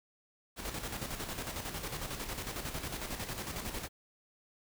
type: noise with tremolo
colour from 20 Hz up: pink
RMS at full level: -38 dBFS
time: 0.56-3.89 s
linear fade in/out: 50 ms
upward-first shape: square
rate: 11 Hz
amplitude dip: 50%
effects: none